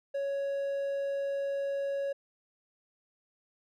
triangle tone, 556 Hz, C#5, 5 cents sharp, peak -28 dBFS, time 0.14-2.13 s, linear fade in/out 10 ms, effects none

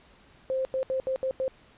sine tone bursts at uneven times, 525 Hz, C5, 6 cents sharp, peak -25 dBFS, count 6, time 0.5-0.65 / 0.74-0.83 / 0.9-1 / 1.07-1.16 / 1.23-1.31 / 1.4-1.48 s, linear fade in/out 0 ms, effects pink hiss -57 dBFS RMS until 1.77 s + resampled to 8000 Hz

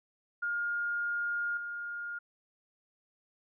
sine tone with level steps, 1417 Hz, F6, 25 cents sharp, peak -30 / -36 dBFS, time 0.42-2.19 s, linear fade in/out 10 ms, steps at 1.57 s, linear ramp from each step 2 ms, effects none

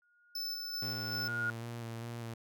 sine tone with exponential growth, 1434 Hz, F6, 45 cents sharp, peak -30 dBFS, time 0.02-1.5 s, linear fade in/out 1 ms, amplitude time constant 320 ms
square tone with tremolo, 5274 Hz, E8, in tune, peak -36 dBFS, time 0.35-1.28 s, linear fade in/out 5 ms, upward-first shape square, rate 2.6 Hz, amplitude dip 30%
sawtooth tone with vibrato, 116.4 Hz, A#2, 2 cents flat, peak -36 dBFS, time 0.82-2.34 s, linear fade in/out 5 ms, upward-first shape square, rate 2.5 Hz, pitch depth 21 cents each way
effects none

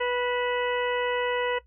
harmonic tone with a mistuned harmonic, 491.1 Hz, B4, 10 cents flat, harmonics 1 / 2 / 3 / 4 / 5 / 6, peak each -26 / -32 / -36 / -33 / -40 / -38 dBFS, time 0-1.59 s, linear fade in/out 10 ms, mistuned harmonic 5, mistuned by +71 cents, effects noise-tail reverb RT60 0.1 s tail -17 dB re dry + added 60 Hz sine -55 dBFS peak until 1.66 s

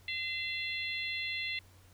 harmonic tone with a mistuned harmonic, 686 Hz, F5, 31 cents flat, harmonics 3 / 4 / 5 / 6, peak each -37 / -39 / -41 / -43 dBFS, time 0.08-1.59 s, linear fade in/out 2 ms, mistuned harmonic 4, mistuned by -25 cents, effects added 92 Hz sine -58 dBFS peak until 1.93 s + pink hiss -63 dBFS RMS until 1.93 s

